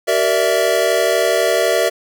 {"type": "chord", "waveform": "square", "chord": "E half-diminished seventh", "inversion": "first", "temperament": "equal with one note detuned", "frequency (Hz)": [382.4, 466.2, 587.3, 659.3], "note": ["G4", "Bb4", "D5", "E5"], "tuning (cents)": [-43, 0, 0, 0], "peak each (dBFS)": [-22, -20, -20, -18], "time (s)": [0.07, 1.9], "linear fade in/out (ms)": 20, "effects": []}